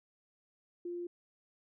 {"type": "tone", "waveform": "sine", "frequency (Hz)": 349.2, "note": "F4", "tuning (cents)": 0, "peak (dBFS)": -37, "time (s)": [0.85, 1.07], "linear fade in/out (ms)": 5, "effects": []}